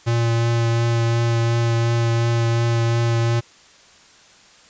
square tone with vibrato, 116.54 Hz, A#2, in tune, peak -17 dBFS, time 0.06-3.41 s, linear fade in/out 20 ms, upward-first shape triangle, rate 2.8 Hz, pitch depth 14 cents each way, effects white hiss -49 dBFS RMS until 4.69 s + resampled to 16000 Hz

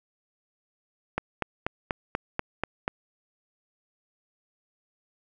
click train, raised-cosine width 0.5 ms, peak -11 dBFS, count 8, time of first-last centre 1.18-2.879 s, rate 4.12 Hz, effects none

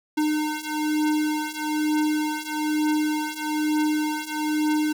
square beating tone pair, 304.1 / 305.2 Hz, D#4 / D#4, -40 / -33 cents, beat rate 1.1 Hz, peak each -27 / -25 dBFS, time 0.17-4.93 s, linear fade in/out 10 ms, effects none

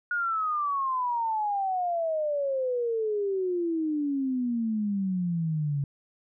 sine exponential sweep, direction down, 1452 to 138.59 Hz, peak -25 dBFS, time 0.11-5.84 s, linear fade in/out 2 ms, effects none

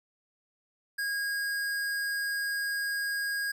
square tone, 1635 Hz, G#6, 28 cents flat, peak -30 dBFS, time 0.98-3.52 s, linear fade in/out 10 ms, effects none

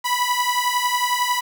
sawtooth beating tone pair, 980 / 991 Hz, B5 / B5, -14 / +6 cents, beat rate 11 Hz, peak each -18 dBFS, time 0.04-1.41 s, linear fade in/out 20 ms, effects 7-bit

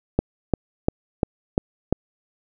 click train, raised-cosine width 2 ms, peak -4 dBFS, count 6, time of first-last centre 0.19-1.926 s, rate 2.88 Hz, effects none

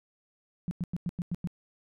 sine tone bursts, 174.61 Hz, F3, in tune, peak -28 dBFS, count 7, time 0.68-1.473 s, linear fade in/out 0 ms, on 31 ms, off 96 ms, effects none

